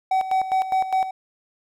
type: tone with tremolo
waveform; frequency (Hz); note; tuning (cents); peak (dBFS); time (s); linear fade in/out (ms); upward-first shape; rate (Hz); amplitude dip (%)
triangle; 758; F#5; +42; -15; 0.11-1.11; 5; square; 4.9; 70
effects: none